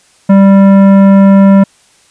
sine tone with tanh clipping, 196 Hz, G3, in tune, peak -3 dBFS, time 0.29-1.64 s, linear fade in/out 10 ms, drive 14 dB, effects white hiss -47 dBFS RMS until 2.1 s + resampled to 22050 Hz

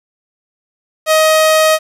sawtooth tone, 629 Hz, D#5, 19 cents sharp, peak -4 dBFS, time 1.06-1.79 s, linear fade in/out 50 ms, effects resampled to 32000 Hz + 7-bit

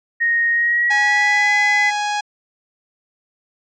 sine tone with pitch glide, 1864.7 to 2010 Hz, A#6 to B6, 0 to +30 cents, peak -14 dBFS, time 0.2-1.91 s, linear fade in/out 20 ms, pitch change +130 cents, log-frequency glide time 0.51-1.52 s
sawtooth tone, 830.6 Hz, G#5, in tune, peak -15 dBFS, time 0.9-2.21 s, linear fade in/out 10 ms
effects resampled to 16000 Hz

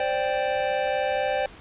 square chord, C suspended second, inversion none, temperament equal, 523.3 / 587.3 / 784 Hz, C5 / D5 / G5, 0 / 0 / 0 cents, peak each -28 dBFS, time 0-1.46 s, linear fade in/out 2 ms, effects pink hiss -46 dBFS RMS until 1.6 s + resampled to 8000 Hz

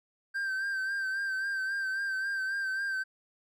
triangle tone with vibrato, 1568 Hz, G6, in tune, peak -28 dBFS, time 0.34-3.04 s, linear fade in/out 20 ms, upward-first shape sine, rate 3.7 Hz, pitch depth 40 cents each way, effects none

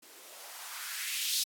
violet noise with band-pass filter sweep, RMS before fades -38 dBFS, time 0.02-1.44 s, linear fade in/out 10 ms, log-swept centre 270 to 4400 Hz, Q 2, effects AAC 64 kbps

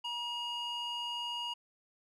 square tone with band-pass filter, 954 Hz, A#5, 40 cents sharp, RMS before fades -38 dBFS, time 0.04-1.54 s, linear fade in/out 10 ms, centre 2400 Hz, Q 3.1, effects none

